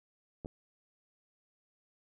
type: clicks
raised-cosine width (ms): 2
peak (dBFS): -29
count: 2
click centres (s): 0.448 / 0.459
effects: none